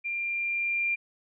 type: tone with level ramp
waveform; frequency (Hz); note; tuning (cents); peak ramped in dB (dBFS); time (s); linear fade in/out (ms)
sine; 2386; D7; +27; -29 to -24; 0.04-0.96; 20
effects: none